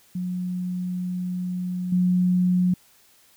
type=tone with level steps; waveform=sine; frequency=180.8 Hz; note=F#3; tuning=40 cents flat; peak=-25 / -17 dBFS; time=0.15-2.74 s; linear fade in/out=5 ms; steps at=1.92 s; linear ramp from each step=5 ms; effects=white hiss -57 dBFS RMS until 3.36 s